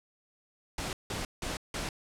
pink noise bursts, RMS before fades -35 dBFS, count 4, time 0.78-1.89 s, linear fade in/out 2 ms, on 150 ms, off 170 ms, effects low-pass 9000 Hz 12 dB/octave

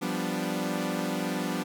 sawtooth chord, G dominant seventh, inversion third, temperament equal, 174.61 / 196 / 246.9 / 293.7 Hz, F3 / G3 / B3 / D4, 0 / 0 / 0 / 0 cents, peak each -30 dBFS, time 0.01-1.64 s, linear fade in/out 20 ms, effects none

